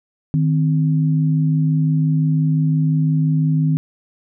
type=tone pair together; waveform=sine; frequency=155.2 / 261 Hz; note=D#3 / C4; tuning=-4 / -4 cents; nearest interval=major sixth; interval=900 cents; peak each=-14 / -22 dBFS; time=0.34-3.77 s; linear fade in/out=0 ms; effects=none